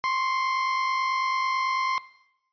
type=tone pair together; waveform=30% pulse; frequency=1046.5 / 1095.6 Hz; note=C6 / C#6; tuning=0 / -21 cents; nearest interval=minor second; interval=79 cents; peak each=-21 / -32 dBFS; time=0.04-1.98 s; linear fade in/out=0 ms; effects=noise-tail reverb RT60 0.8 s tail -17 dB re dry + resampled to 11025 Hz